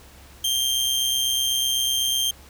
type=tone with amplitude modulation; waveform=sawtooth; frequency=3174 Hz; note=G7; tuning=21 cents sharp; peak=-15 dBFS; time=0.44-2.31 s; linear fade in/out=5 ms; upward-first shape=sine; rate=128 Hz; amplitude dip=50%; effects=added 69 Hz sine -49 dBFS peak until 2.49 s + pink hiss -49 dBFS RMS until 2.49 s